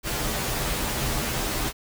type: noise with comb filter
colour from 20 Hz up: pink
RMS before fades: -27 dBFS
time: 0.03-1.73 s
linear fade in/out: 50 ms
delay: 11 ms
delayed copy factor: -0.7
effects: none